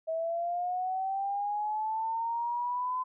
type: linear sweep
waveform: sine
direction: up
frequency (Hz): 641 to 1021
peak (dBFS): -29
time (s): 0.07-3.04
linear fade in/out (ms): 20
effects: none